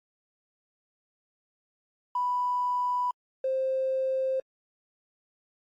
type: tone pair in turn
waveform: triangle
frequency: 987.8 / 526.3 Hz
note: B5 / C5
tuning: 0 / +10 cents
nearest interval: major seventh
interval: 1090 cents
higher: first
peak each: -21 dBFS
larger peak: neither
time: 2.15-3.11 / 3.44-4.4 s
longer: neither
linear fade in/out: 5 ms
effects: tanh soft clip ceiling -23 dBFS + AAC 64 kbps